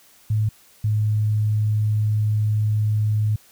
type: tone pair in turn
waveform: sine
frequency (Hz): 107.6 / 106.73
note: A2 / G#2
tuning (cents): -38 / +48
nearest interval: unison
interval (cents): 14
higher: first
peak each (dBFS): -17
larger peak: neither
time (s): 0.3-0.49 / 0.84-3.36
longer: second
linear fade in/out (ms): 5
effects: white hiss -53 dBFS RMS until 3.51 s